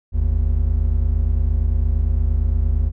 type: tone pair together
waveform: triangle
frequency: 48.82 / 77.5 Hz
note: G1 / D#2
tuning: -6 / -6 cents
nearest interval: minor sixth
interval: 800 cents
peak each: -16 dBFS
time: 0.12-2.92 s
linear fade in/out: 50 ms
effects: none